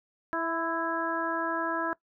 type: harmonic tone with a mistuned harmonic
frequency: 329.6 Hz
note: E4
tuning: in tune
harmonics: 1 / 2 / 3 / 4 / 5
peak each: -34 / -34 / -34 / -34 / -34 dBFS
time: 0.33-1.93 s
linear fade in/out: 0 ms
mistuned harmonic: 3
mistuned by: +23 cents
effects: noise-tail reverb RT60 0.1 s tail -21 dB re dry